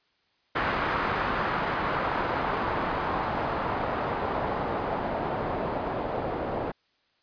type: noise with low-pass filter sweep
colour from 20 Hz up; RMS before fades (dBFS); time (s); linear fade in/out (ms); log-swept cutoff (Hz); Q
white; -29; 0.55-6.72; 10; 1400 to 670; 1.3
effects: white hiss -69 dBFS RMS until 7.22 s + resampled to 11025 Hz